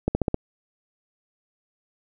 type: accelerating click train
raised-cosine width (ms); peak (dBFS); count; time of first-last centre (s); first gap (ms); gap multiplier
2; -8; 5; 0.08-0.344; 70; 0.96
effects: none